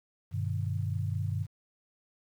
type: chord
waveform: sine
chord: G augmented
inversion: none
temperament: just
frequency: 98 / 122.5 / 153.12 Hz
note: G2 / B2 / D#3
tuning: 0 / -14 / -27 cents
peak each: -31 / -35 / -36 dBFS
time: 0.31-1.47 s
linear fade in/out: 50 ms
effects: 10-bit